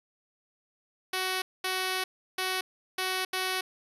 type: tone bursts at uneven times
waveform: 5% pulse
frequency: 373.6 Hz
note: F#4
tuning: 17 cents sharp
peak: -17 dBFS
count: 5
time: 1.13-1.42 / 1.64-2.04 / 2.38-2.61 / 2.98-3.25 / 3.33-3.61 s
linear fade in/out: 5 ms
effects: resampled to 32000 Hz